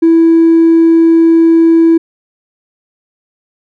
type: tone with hard clipping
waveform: sine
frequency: 329.6 Hz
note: E4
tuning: in tune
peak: -4 dBFS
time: 0.02-1.98 s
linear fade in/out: 10 ms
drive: 1 dB
effects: none